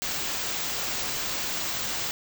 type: band-stop noise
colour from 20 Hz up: white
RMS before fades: -30 dBFS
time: 0.02-2.11 s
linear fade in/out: 0 ms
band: 8000 to 15000 Hz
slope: 96 dB/octave
effects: none